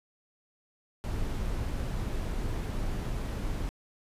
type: noise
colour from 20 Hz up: brown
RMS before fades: -32 dBFS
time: 1.04-3.69 s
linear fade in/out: 0 ms
effects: resampled to 32000 Hz